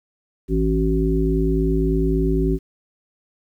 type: harmonic tone with a mistuned harmonic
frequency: 54.5 Hz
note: A1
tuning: 16 cents flat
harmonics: 1 / 3 / 5 / 7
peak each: -20 / -23 / -23 / -22 dBFS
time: 0.48-2.59 s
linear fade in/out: 50 ms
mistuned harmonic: 7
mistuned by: -25 cents
effects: 9-bit

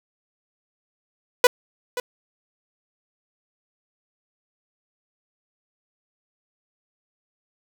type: tone with echo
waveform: sawtooth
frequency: 493.9 Hz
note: B4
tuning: in tune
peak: -6 dBFS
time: 1.44-1.47 s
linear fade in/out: 2 ms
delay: 530 ms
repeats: 1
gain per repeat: -15 dB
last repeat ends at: 2 s
effects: none

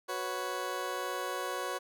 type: chord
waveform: 20% pulse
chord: F# suspended fourth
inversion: none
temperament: just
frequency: 370 / 493.3 / 555 Hz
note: F#4 / B4 / C#5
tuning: 0 / -2 / +2 cents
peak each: -34 dBFS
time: 0.08-1.79 s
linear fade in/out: 20 ms
effects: none

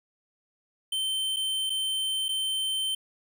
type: tone with dropouts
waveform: square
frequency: 3100 Hz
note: G7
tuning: 20 cents flat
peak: -27 dBFS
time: 0.92-2.95 s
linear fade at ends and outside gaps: 5 ms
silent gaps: 1.363-1.367 / 1.697-1.701 / 2.284-2.289 s
effects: none

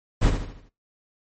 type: noise with echo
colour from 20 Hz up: brown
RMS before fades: -17 dBFS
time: 0.21-0.31 s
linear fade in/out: 20 ms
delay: 77 ms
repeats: 5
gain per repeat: -7 dB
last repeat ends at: 0.695 s
effects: noise-tail reverb RT60 0.2 s tail -19 dB re dry + MP3 32 kbps

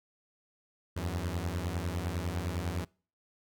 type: beating tone pair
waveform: sawtooth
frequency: 82.41 / 92.31 Hz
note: E2 / F#2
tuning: 0 / -4 cents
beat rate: 9.9 Hz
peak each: -31 dBFS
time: 0.96-2.85 s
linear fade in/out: 10 ms
effects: noise-tail reverb RT60 0.4 s tail -25 dB re dry

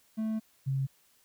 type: tone pair in turn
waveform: triangle / sine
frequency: 219.5 / 135.12 Hz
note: A3 / C#3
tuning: -4 / -44 cents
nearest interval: minor sixth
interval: 840 cents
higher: first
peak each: -27 dBFS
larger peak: neither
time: 0.17-0.4 / 0.66-0.87 s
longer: first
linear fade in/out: 20 ms
effects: white hiss -66 dBFS RMS until 1.24 s

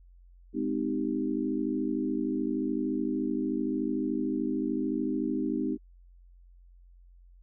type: chord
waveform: sine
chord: Ab major seventh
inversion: none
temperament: equal with one note detuned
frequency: 207.7 / 257.6 / 311.1 / 392 Hz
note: Ab3 / C4 / Eb4 / G4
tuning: 0 / -27 / 0 / 0 cents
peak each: -35 / -31 / -31 / -36 dBFS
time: 0.53-5.78 s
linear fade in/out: 50 ms
effects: added 44 Hz sine -52 dBFS peak until 7.42 s

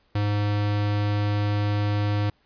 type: tone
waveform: square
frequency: 103.4 Hz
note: G#2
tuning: 7 cents flat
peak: -22 dBFS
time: 0.15-2.3 s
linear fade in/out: 5 ms
effects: pink hiss -65 dBFS RMS until 2.45 s + resampled to 11025 Hz

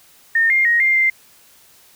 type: tone with pitch steps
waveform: sine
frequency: 1826 / 2115 / 1878 / 2105 / 2090 Hz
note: A#6 / C7 / A#6 / C7 / C7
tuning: -36 / +18 / +12 / +10 / -2 cents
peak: -12 dBFS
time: 0.35-1.1 s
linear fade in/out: 5 ms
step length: 150 ms
effects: white hiss -50 dBFS RMS until 1.95 s

